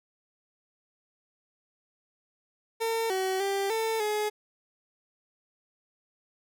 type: tone with pitch steps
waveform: 30% pulse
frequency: 453.7 / 377.9 / 394.5 / 446.8 / 422.2 Hz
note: A#4 / F#4 / G4 / A4 / G#4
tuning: -47 / +37 / +11 / +27 / +29 cents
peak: -24 dBFS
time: 2.8-4.3 s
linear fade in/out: 20 ms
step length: 300 ms
effects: none